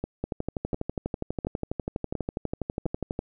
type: two click trains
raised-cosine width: 2 ms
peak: -16 / -15 dBFS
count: 5 / 37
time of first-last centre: 0.04-2.857 / 0.24-3.191 s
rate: 1.42 / 12.2 Hz
effects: none